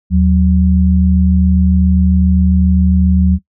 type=tone pair together; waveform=sine; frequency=77.58 / 185 Hz; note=D#2 / F#3; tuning=-4 / 0 cents; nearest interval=octave + minor third; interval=1504 cents; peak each=-10 dBFS; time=0.1-3.39 s; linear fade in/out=50 ms; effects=noise-tail reverb RT60 0.1 s tail -20 dB re dry